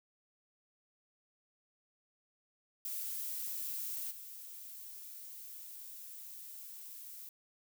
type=noise with level steps; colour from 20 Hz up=violet; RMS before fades=-40 / -49 dBFS; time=2.85-7.29 s; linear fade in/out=2 ms; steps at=4.1 s; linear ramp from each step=20 ms; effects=none